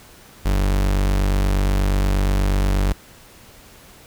40% pulse tone, 48.38 Hz, G1, 22 cents flat, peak -15 dBFS, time 0.45-2.93 s, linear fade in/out 10 ms, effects pink hiss -46 dBFS RMS until 4.06 s

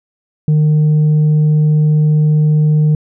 sine tone, 152.5 Hz, D#3, 34 cents flat, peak -5 dBFS, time 0.48-2.95 s, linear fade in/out 2 ms, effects tanh soft clip ceiling -7 dBFS

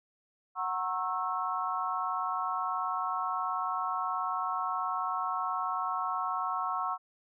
sine chord, F# dominant seventh, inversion none, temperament equal with one note detuned, 740 / 932.3 / 1090.9 / 1318.5 Hz, F#5 / A#5 / C#6 / E6, 0 / 0 / -28 / 0 cents, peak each -36 / -38 / -33 / -35 dBFS, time 0.55-6.98 s, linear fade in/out 50 ms, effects none

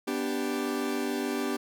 40% pulse chord, G major, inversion first, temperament equal, 246.9 / 293.7 / 392 Hz, B3 / D4 / G4, 0 / 0 / 0 cents, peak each -32 dBFS, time 0.07-1.57 s, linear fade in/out 10 ms, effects none

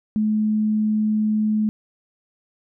sine tone, 214.4 Hz, A3, 45 cents flat, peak -17 dBFS, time 0.16-1.69 s, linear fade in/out 0 ms, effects none

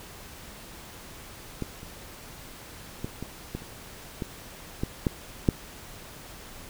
clicks, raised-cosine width 3 ms, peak -17 / -29 / -18 / -21 / -19 / -30 / -17 / -14 / -10 / -6 dBFS, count 10, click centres 1.623 / 1.831 / 3.045 / 3.226 / 3.55 / 3.621 / 4.222 / 4.835 / 5.068 / 5.488 s, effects pink hiss -45 dBFS RMS until 6.69 s

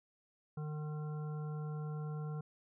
harmonic tone, 151.6 Hz, D#3, 45 cents flat, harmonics 1 / 3 / 5 / 7 / 9, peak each -38 / -50 / -55 / -58 / -57 dBFS, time 0.57-2.41 s, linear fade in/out 5 ms, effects none

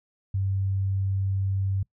sine tone, 96.9 Hz, G2, 20 cents flat, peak -23 dBFS, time 0.34-1.83 s, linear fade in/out 5 ms, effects noise-tail reverb RT60 0.1 s tail -23 dB re dry

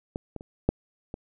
clicks, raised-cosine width 2 ms, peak -17 / -22 / -28 / -7 / -21 dBFS, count 5, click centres 0.159 / 0.363 / 0.409 / 0.69 / 1.141 s, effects none

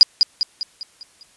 sine tone with echo, 4889 Hz, D#8, 31 cents flat, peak -3 dBFS, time 0.01-0.03 s, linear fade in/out 0 ms, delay 200 ms, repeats 6, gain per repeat -6 dB, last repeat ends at 1.23 s, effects white hiss -54 dBFS RMS until 1.36 s + resampled to 24000 Hz

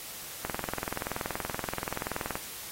click train, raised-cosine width 0.5 ms, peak -17 dBFS, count 41, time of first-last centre 0.45-2.355 s, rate 21 Hz, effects white hiss -42 dBFS RMS until 2.71 s + AAC 48 kbps

